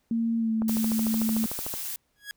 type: tone with pitch glide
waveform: sine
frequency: 229.2 to 221.9 Hz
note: A#3 to A3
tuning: -29 to +15 cents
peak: -23 dBFS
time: 0.11-1.46 s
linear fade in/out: 2 ms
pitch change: -56 cents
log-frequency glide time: 0.38-0.52 s
type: click train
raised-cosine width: 1 ms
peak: -21 dBFS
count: 16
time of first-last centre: 0.62-1.739 s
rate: 13.4 Hz
type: noise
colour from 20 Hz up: blue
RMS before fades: -34 dBFS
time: 0.68-1.96 s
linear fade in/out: 2 ms
type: tone with exponential growth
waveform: sawtooth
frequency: 1661.2 Hz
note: G#6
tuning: in tune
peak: -27 dBFS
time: 2.16-2.31 s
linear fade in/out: 0 ms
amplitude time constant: 31 ms
effects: pink hiss -72 dBFS RMS until 2.36 s